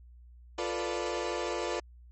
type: chord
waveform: 30% pulse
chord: B half-diminished seventh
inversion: second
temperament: equal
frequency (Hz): 349.2 / 440 / 493.9 / 587.3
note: F4 / A4 / B4 / D5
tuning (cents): 0 / 0 / 0 / 0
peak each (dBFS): -33 / -35 / -34 / -35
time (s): 0.58-1.8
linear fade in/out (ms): 5
effects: added 60 Hz sine -50 dBFS peak until 2.11 s + MP3 32 kbps